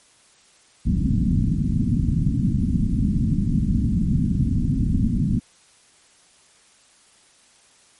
white low-pass noise, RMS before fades -20 dBFS, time 0.85-5.4 s, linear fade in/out 20 ms, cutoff 250 Hz, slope 48 dB/octave, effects white hiss -55 dBFS RMS until 7.99 s + MP3 48 kbps

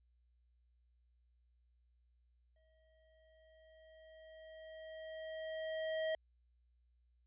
square tone with exponential growth, 636 Hz, D#5, 38 cents sharp, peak -35 dBFS, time 2.56-6.15 s, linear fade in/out 2 ms, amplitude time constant 780 ms, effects added 60 Hz sine -70 dBFS peak until 7.26 s + resampled to 8000 Hz

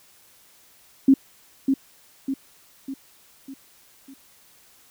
sine tone with echo, 270 Hz, C#4, 45 cents flat, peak -10 dBFS, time 1.08-1.14 s, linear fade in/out 5 ms, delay 600 ms, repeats 5, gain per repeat -6 dB, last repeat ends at 4.14 s, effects white hiss -55 dBFS RMS until 4.9 s

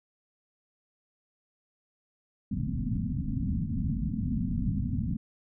white low-pass noise, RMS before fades -30 dBFS, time 2.51-5.17 s, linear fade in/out 10 ms, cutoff 260 Hz, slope 96 dB/octave, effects none

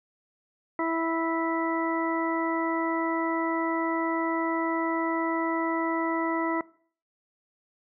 harmonic tone, 328.7 Hz, E4, 5 cents flat, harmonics 1 / 2 / 3 / 4 / 6, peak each -28 / -32 / -31 / -34 / -35 dBFS, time 0.79-6.61 s, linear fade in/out 2 ms, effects noise-tail reverb RT60 0.5 s tail -21 dB re dry

